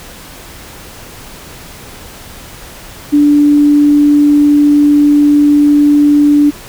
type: tone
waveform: sine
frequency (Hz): 292.2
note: D4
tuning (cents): -9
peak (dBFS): -4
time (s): 3.12-6.51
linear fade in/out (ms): 20
effects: pink hiss -32 dBFS RMS until 6.68 s